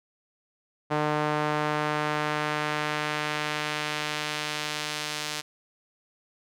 sawtooth tone with band-pass filter sweep, 150.8 Hz, D3, 46 cents sharp, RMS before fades -29 dBFS, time 0.9-5.42 s, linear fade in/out 20 ms, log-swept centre 870 to 4800 Hz, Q 0.8, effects none

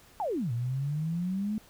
sine exponential two-way sweep, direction down then up, 910 to 115.2 to 219.4 Hz, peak -28 dBFS, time 0.2-1.58 s, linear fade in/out 0 ms, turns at 0.52 s, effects pink hiss -57 dBFS RMS until 1.69 s

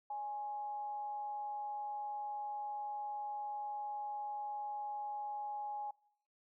sine tone with amplitude modulation, 830.6 Hz, G#5, in tune, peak -37 dBFS, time 0.1-5.91 s, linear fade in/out 5 ms, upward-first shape sine, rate 248 Hz, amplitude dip 30%, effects noise-tail reverb RT60 0.8 s tail -26 dB re dry

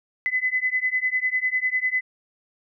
sine beating tone pair, 2012 / 2022 Hz, B6 / B6, +32 / +40 cents, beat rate 10 Hz, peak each -24 / -24 dBFS, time 0.26-2.01 s, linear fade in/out 0 ms, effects none

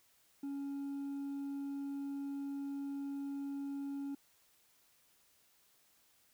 sine tone with hard clipping, 279.3 Hz, C#4, 13 cents sharp, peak -39 dBFS, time 0.43-4.15 s, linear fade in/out 5 ms, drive 2 dB, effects white hiss -70 dBFS RMS until 6.33 s

